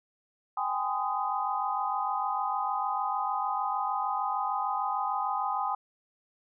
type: chord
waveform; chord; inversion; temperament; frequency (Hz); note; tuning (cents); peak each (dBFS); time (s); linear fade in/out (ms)
sine; Ab major seventh; third; equal with one note detuned; 784 / 830.6 / 1023.2 / 1244.5; G5 / Ab5 / C6 / Eb6; 0 / 0 / -39 / 0; -33; 0.57-5.75; 5
effects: none